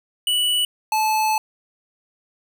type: tone pair in turn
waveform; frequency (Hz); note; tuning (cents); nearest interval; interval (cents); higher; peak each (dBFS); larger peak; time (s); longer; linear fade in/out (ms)
square; 2954 / 867.9; F#7 / A5; -3 / -24; octave + major sixth; 2121; first; -18; neither; 0.27-0.65 / 0.92-1.38; second; 2
effects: none